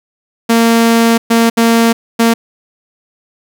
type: tone bursts at uneven times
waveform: sawtooth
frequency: 230 Hz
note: A#3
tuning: 23 cents flat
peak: -3 dBFS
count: 4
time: 0.49-1.18 / 1.3-1.5 / 1.57-1.93 / 2.19-2.34 s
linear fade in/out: 10 ms
effects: none